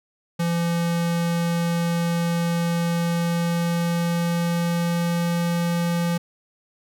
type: tone with pitch glide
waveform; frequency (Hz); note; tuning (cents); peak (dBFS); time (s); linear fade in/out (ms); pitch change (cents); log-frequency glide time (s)
square; 170 to 171.28; F3 to F3; -46 to -33; -21; 0.39-6.18; 10; +13; 2.9-5.42
effects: none